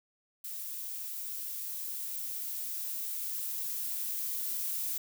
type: noise with level ramp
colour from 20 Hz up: violet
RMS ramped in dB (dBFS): -40 to -34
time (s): 0.44-4.98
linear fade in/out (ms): 5
effects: none